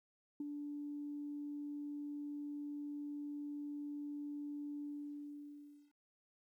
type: tone with ADSR envelope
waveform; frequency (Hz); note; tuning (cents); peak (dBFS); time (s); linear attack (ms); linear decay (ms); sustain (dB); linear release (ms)
sine; 291.2; D4; -15; -36; 0.4-5.93; 4; 24; -5; 1100
effects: tanh soft clip ceiling -34 dBFS + 13-bit